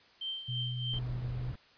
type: tone with tremolo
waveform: sine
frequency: 3131 Hz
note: G7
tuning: 3 cents flat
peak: -33 dBFS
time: 0.21-0.99 s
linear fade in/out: 5 ms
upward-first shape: triangle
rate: 3.2 Hz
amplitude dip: 75%
type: tone with pitch glide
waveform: sine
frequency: 123.47 to 124.47 Hz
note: B2 to B2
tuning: 0 to +14 cents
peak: -34 dBFS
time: 0.48-1.52 s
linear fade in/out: 10 ms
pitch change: +14 cents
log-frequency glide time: 1.3-1.37 s
type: noise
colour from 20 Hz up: brown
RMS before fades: -42 dBFS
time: 0.93-1.56 s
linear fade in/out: 5 ms
effects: white hiss -61 dBFS RMS until 1.77 s + resampled to 11025 Hz